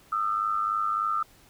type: tone pair together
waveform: sine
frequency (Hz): 1224.6 / 1328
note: D#6 / E6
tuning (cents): -28 / +12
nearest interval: minor second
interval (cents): 140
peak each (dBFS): -27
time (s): 0.12-1.23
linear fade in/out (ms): 5
effects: pink hiss -57 dBFS RMS until 1.49 s